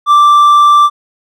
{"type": "tone with hard clipping", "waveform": "sine", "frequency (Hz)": 1174, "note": "D6", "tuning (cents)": -1, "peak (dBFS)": -4, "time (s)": [0.06, 0.9], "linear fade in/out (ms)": 50, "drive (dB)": 3, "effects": []}